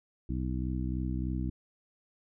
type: harmonic tone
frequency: 63.3 Hz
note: B1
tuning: 43 cents sharp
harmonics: 1 / 2 / 3 / 4 / 5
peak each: -33 / -36 / -38 / -39 / -40 dBFS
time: 0.29-1.5 s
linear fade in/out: 5 ms
effects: none